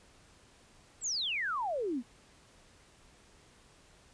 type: exponential sweep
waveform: sine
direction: down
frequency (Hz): 8070 to 220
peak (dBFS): -31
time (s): 1.01-2.03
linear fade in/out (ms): 50
effects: pink hiss -61 dBFS RMS until 4.13 s + resampled to 22050 Hz